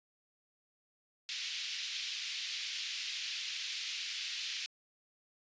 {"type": "band-pass noise", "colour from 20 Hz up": "pink", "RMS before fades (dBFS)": -40, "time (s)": [1.29, 4.66], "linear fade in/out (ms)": 0, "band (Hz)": [2500, 5400], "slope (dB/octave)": 24, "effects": ["resampled to 16000 Hz"]}